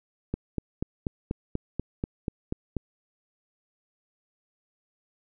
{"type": "click train", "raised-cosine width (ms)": 3, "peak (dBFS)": -15, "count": 11, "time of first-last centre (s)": [0.34, 2.767], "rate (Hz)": 4.12, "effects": []}